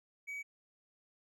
triangle tone, 2269 Hz, C#7, 40 cents sharp, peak -38 dBFS, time 0.27-0.43 s, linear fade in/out 20 ms, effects none

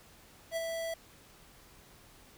square tone with ADSR envelope, 659.3 Hz, E5, in tune, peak -31 dBFS, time 0.51-0.94 s, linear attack 55 ms, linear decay 25 ms, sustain -4 dB, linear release 4 ms, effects pink hiss -58 dBFS RMS until 2.37 s

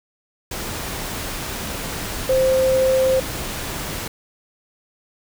sine tone in noise, 523.3 Hz, C5, in tune, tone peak -14 dBFS, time 2.29-3.2 s, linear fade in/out 5 ms, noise pink, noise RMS -28 dBFS, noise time 0.51-4.08 s, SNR +11 dB, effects none

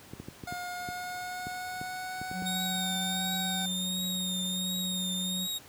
clicks, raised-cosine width 3 ms, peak -26 dBFS, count 11, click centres 0.135 / 0.2 / 0.285 / 0.437 / 0.524 / 0.888 / 1.469 / 1.814 / 2.215 / 2.314 / 2.422 s
25% pulse tone with pitch glide, 715 to 761.9 Hz, F5 to G5, +41 to -49 cents, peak -32 dBFS, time 0.47-3.66 s, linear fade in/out 5 ms, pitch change +110 cents, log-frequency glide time 0.66-3.23 s
triangle tone, 183.7 Hz, F#3, 12 cents flat, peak -32 dBFS, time 2.32-5.48 s, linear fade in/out 50 ms
sawtooth tone with vibrato, 3702 Hz, A#7, 13 cents flat, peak -29 dBFS, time 2.45-5.59 s, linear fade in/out 20 ms, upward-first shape triangle, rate 1.4 Hz, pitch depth 49 cents each way
effects pink hiss -52 dBFS RMS until 5.68 s + high-pass 80 Hz 12 dB/octave

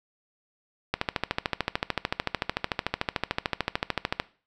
click train, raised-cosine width 0.3 ms, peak -8 dBFS, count 45, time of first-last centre 0.94-4.199 s, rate 13.5 Hz, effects noise-tail reverb RT60 0.4 s tail -19 dB re dry

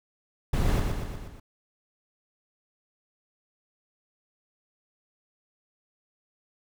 brown noise with echo, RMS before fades -24 dBFS, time 0.53-0.8 s, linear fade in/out 5 ms, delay 120 ms, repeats 5, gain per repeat -4 dB, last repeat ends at 1.4 s, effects none

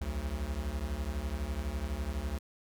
square beating tone pair, 61.9 / 73.9 Hz, B1 / D2, +5 / +11 cents, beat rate 12 Hz, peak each -37 / -36 dBFS, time 0.01-2.39 s, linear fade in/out 5 ms, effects none

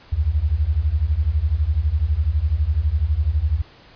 sine beating tone pair, 69.3 / 81.3 Hz, C#2 / E2, 0 / -23 cents, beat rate 12 Hz, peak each -20 / -19 dBFS, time 0.12-3.62 s, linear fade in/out 10 ms, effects pink hiss -48 dBFS RMS until 3.95 s + resampled to 11025 Hz

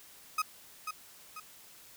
35% pulse tone with echo, 1260 Hz, D#6, 21 cents sharp, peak -26 dBFS, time 0.38-0.42 s, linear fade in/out 5 ms, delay 490 ms, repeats 2, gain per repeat -7 dB, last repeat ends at 1.4 s, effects white hiss -55 dBFS RMS until 1.96 s

